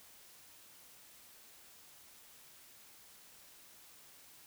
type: silence
effects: white hiss -59 dBFS RMS until 4.46 s